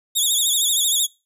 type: tone with vibrato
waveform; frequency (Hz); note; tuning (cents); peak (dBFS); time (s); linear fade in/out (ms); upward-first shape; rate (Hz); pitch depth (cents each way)
15% pulse; 3546; A7; +13; -10; 0.15-1.07; 20; sine; 13; 110
effects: noise-tail reverb RT60 0.3 s tail -24 dB re dry + resampled to 32000 Hz